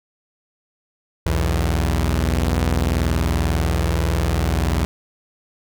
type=tone pair together; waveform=sawtooth; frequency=61.74 / 82.2 Hz; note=B1 / E2; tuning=0 / -4 cents; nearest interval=perfect fourth; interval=496 cents; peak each=-16 dBFS; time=1.26-4.85 s; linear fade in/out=0 ms; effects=none